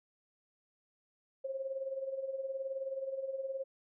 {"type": "tone with tremolo", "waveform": "sine", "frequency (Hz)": 536, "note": "C5", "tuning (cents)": 42, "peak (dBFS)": -33, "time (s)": [1.44, 3.64], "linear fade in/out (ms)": 10, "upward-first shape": "sine", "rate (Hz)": 19, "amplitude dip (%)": 65, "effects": []}